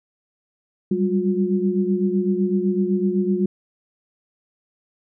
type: tone cluster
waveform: sine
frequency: 191.2 / 199.1 / 359 Hz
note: G3 / G3 / F4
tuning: -43 / +27 / +48 cents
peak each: -22 dBFS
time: 0.91-3.46 s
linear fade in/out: 5 ms
effects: none